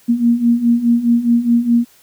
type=beating tone pair; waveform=sine; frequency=233.1 / 237.9 Hz; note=A#3 / A#3; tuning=0 / +35 cents; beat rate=4.8 Hz; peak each=-16 / -12 dBFS; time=0.08-1.85 s; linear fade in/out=20 ms; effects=white hiss -50 dBFS RMS until 2.02 s